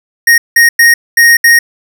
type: tone bursts at uneven times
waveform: square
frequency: 1864.7 Hz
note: A#6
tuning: in tune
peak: -3 dBFS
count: 5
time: 0.27-0.38 / 0.56-0.69 / 0.79-0.94 / 1.17-1.37 / 1.44-1.59 s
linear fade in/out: 5 ms
effects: none